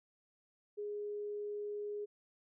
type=tone; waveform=sine; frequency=414.4 Hz; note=G#4; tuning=4 cents flat; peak=-38 dBFS; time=0.77-2.06 s; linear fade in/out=20 ms; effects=none